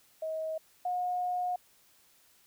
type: tone pair in turn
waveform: sine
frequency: 635 / 721 Hz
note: D#5 / F#5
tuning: +35 / -45 cents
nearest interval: major second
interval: 220 cents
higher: second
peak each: -32 / -29 dBFS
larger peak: second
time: 0.22-0.58 / 0.85-1.56 s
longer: second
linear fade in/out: 5 ms
effects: white hiss -64 dBFS RMS until 2.46 s